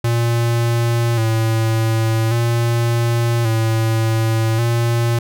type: tone with vibrato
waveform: square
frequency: 114.8 Hz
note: A#2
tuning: 26 cents flat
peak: -15 dBFS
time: 0.04-5.19 s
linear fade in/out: 5 ms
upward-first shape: square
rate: 0.44 Hz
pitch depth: 40 cents each way
effects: none